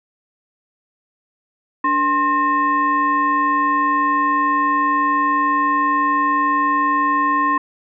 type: tone with frequency modulation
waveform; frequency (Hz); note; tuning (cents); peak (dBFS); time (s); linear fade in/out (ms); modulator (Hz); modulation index
sine; 1060; C6; +22; -14; 1.84-7.58; 5; 769; 0.72
effects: none